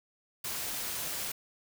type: noise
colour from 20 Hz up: white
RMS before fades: -36 dBFS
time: 0.44-1.32 s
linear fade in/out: 5 ms
effects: none